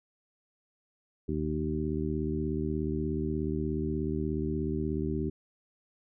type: harmonic tone with a mistuned harmonic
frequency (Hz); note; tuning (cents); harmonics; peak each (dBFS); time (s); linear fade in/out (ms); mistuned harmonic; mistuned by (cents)
76.7; D#2; -24; 1 / 2 / 3 / 4 / 5; -35 / -35 / -35 / -35 / -35; 1.28-5.3; 10; 1; -31
effects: none